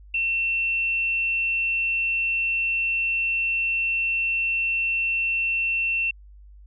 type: tone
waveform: sine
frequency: 2700 Hz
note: E7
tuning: 41 cents sharp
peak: -21 dBFS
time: 0.14-6.11 s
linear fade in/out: 5 ms
effects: added 50 Hz sine -44 dBFS peak until 6.66 s